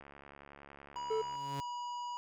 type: click train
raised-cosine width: 0.5 ms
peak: -37 dBFS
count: 96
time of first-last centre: 0.01-1.354 s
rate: 70.7 Hz
type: harmonic tone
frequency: 970 Hz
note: B5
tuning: 31 cents flat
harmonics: 1 / 3 / 5 / 7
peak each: -38 / -52 / -57 / -60 dBFS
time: 0.96-2.17 s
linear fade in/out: 0 ms
type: tone with exponential growth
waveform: sawtooth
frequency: 140.2 Hz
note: C#3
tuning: 20 cents sharp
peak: -33 dBFS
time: 1.04-1.6 s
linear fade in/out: 0 ms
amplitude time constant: 120 ms
type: tone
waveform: triangle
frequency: 440 Hz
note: A4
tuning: in tune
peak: -29 dBFS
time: 1.1-1.22 s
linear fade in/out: 10 ms
effects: none